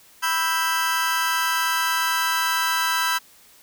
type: chord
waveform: sawtooth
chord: E minor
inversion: second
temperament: just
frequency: 988.9 / 1318.5 / 1582.2 Hz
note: B5 / E6 / G6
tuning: +2 / 0 / +16 cents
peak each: -21 dBFS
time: 0.22-3.19 s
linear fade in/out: 20 ms
effects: white hiss -52 dBFS RMS until 3.62 s